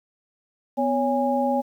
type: tone cluster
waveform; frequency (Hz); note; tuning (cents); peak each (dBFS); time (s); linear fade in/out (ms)
sine; 249.9 / 559 / 822; B3 / C#5 / G#5; +21 / +14 / -18; -24; 0.77-1.62; 20
effects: 9-bit